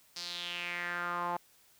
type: tone with band-pass filter sweep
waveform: sawtooth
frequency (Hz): 174.8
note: F3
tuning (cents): +2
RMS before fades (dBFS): -37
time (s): 0.16-1.37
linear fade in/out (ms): 5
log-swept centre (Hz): 5000 to 870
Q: 4.1
effects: white hiss -64 dBFS RMS until 1.79 s